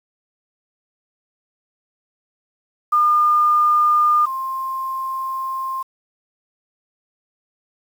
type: tone pair in turn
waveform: sine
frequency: 1210 / 1056.5 Hz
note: D#6 / C6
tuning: -49 / +16 cents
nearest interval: major second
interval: 235 cents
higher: first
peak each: -12 / -22 dBFS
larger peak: first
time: 2.92-4.26 / 4.26-5.83 s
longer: second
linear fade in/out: 10 ms
effects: 7-bit